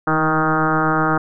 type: tone with frequency modulation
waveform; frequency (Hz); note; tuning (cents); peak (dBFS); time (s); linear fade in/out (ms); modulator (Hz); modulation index
sine; 784; G5; 0; -14; 0.07-1.18; 5; 156; 4.4
effects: none